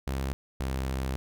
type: tone pair in turn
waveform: sawtooth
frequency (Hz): 67 / 65.93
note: C2 / C2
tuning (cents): +42 / +14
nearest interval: unison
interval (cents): 28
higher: first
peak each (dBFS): -25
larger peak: neither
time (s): 0.07-0.33 / 0.6-1.16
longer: second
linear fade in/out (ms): 0
effects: none